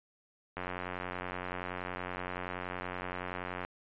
click train, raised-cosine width 0.5 ms, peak -22 dBFS, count 280, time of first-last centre 0.57-3.649 s, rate 90.6 Hz, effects resampled to 8000 Hz

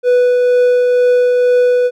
triangle tone with tremolo, 493.9 Hz, B4, in tune, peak -5 dBFS, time 0.03-1.91 s, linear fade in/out 50 ms, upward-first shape triangle, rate 2.1 Hz, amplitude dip 25%, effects none

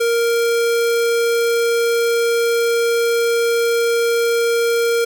square tone, 466.7 Hz, A#4, 2 cents sharp, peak -15 dBFS, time 0-5.05 s, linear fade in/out 10 ms, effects none

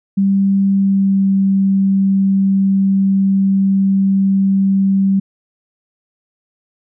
sine tone with pitch glide, 196 to 194.42 Hz, G3 to G3, 0 to -14 cents, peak -10 dBFS, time 0.17-5.2 s, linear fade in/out 10 ms, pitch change -14 cents, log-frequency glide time 0.73-1.29 s, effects none

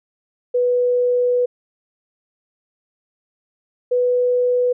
sine tone pair in turn, 492.3 / 494.2 Hz, B4 / B4, -6 / +1 cents, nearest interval unison, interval 7 cents, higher second, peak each -14 dBFS, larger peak neither, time 0.54-1.46 / 3.91-4.73 s, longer first, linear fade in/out 10 ms, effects none

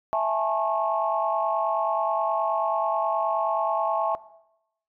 sine chord, A major seventh, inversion second, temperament equal with one note detuned, 659.3 / 830.6 / 880 / 1089.7 Hz, E5 / G#5 / A5 / C#6, 0 / 0 / 0 / -30 cents, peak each -24 / -28 / -28 / -28 dBFS, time 0.13-4.15 s, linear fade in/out 0 ms, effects noise-tail reverb RT60 0.8 s tail -18 dB re dry + tanh soft clip ceiling -11 dBFS

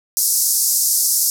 white band-pass noise, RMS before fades -17 dBFS, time 0.17-1.3 s, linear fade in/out 0 ms, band 5000 to 14000 Hz, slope 48 dB/octave, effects none

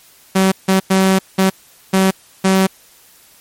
sawtooth tone bursts at uneven times, 190.5 Hz, G3, 49 cents flat, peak -6 dBFS, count 6, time 0.35-0.52 / 0.68-0.8 / 0.9-1.19 / 1.38-1.5 / 1.93-2.11 / 2.44-2.67 s, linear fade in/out 10 ms, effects white hiss -47 dBFS RMS until 3.4 s + MP3 64 kbps

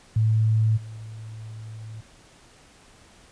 sine tone with level steps, 110 Hz, A2, in tune, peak -17 / -35 dBFS, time 0.16-2.01 s, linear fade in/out 5 ms, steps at 0.76 s, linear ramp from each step 20 ms, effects pink hiss -53 dBFS RMS until 3.31 s + resampled to 22050 Hz

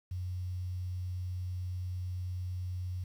sine tone, 90.9 Hz, F#2, 30 cents flat, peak -34 dBFS, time 0.11-3.04 s, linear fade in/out 5 ms, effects 10-bit

